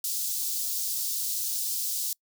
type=high-pass noise; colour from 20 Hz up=white; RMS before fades=-30 dBFS; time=0.04-2.13 s; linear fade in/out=2 ms; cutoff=4300 Hz; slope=24 dB/octave; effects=noise-tail reverb RT60 0.1 s tail -26 dB re dry